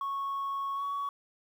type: tone with pitch glide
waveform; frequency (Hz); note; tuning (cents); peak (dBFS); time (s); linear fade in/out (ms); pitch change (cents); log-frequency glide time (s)
sine; 1104 to 1123.9; C#6 to C#6; -7 to +24; -29; 0.01-1.09; 2; +31; 0.75-0.84
effects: tanh soft clip ceiling -29 dBFS + 10-bit